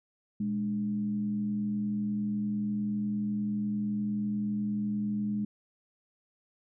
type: tone with frequency modulation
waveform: sine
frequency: 207.7 Hz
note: G#3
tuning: in tune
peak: -28 dBFS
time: 0.4-5.45 s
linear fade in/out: 5 ms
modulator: 88.4 Hz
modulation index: 0.39
effects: none